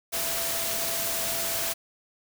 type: tone in noise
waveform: sine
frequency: 668 Hz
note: E5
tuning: 23 cents sharp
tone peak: -37 dBFS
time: 0.12-1.74 s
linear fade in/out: 20 ms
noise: white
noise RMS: -29 dBFS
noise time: 0.12-1.74 s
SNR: -11 dB
effects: none